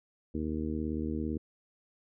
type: harmonic tone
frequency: 77.78 Hz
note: D#2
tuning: in tune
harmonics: 1 / 2 / 3 / 4 / 5 / 6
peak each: -37 / -42 / -35 / -36 / -42 / -44 dBFS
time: 0.34-1.38 s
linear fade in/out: 10 ms
effects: none